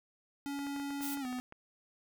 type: tone with pitch glide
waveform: square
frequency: 281.7 to 251 Hz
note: C#4 to B3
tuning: +28 to +28 cents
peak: -37 dBFS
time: 0.46-1.4 s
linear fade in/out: 0 ms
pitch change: -200 cents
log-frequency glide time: 1.2-1.26 s
type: clicks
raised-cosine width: 0.5 ms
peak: -34 dBFS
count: 11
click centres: 0.591 / 0.668 / 0.763 / 0.799 / 0.906 / 1.008 / 1.173 / 1.251 / 1.328 / 1.387 / 1.524 s
type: noise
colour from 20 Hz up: blue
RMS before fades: -41 dBFS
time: 1.01-1.16 s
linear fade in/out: 20 ms
effects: none